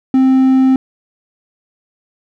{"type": "tone", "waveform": "triangle", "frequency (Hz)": 262.5, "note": "C4", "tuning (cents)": 6, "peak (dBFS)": -5, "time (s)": [0.14, 0.76], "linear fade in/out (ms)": 2, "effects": []}